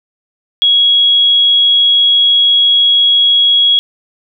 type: tone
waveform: sine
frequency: 3322 Hz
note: G#7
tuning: in tune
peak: -6 dBFS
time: 0.62-3.79 s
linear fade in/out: 0 ms
effects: none